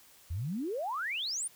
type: exponential sweep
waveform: sine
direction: up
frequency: 75 to 9956 Hz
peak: -32 dBFS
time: 0.3-1.48 s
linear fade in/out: 10 ms
effects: white hiss -59 dBFS RMS until 1.55 s